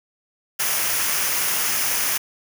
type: noise with comb filter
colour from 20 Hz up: white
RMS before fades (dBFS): -22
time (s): 0.59-2.18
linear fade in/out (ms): 10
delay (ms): 0.25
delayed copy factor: -0.5
effects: none